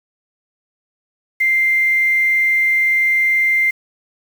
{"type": "tone with quantisation", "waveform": "sine", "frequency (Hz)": 2093, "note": "C7", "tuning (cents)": 0, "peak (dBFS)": -12, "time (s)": [1.4, 3.71], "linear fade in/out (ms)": 10, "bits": 6, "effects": []}